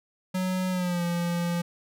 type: tone with pitch glide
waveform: square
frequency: 185 to 172.61 Hz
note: F#3 to F3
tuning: 0 to -20 cents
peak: -26 dBFS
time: 0.34-1.62 s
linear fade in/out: 10 ms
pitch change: -120 cents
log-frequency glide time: 0.7-1.03 s
effects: none